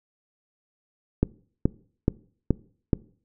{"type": "click train", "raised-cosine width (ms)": 3, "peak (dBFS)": -6, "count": 5, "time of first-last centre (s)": [1.23, 2.932], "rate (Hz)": 2.35, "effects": ["noise-tail reverb RT60 0.5 s tail -22 dB re dry"]}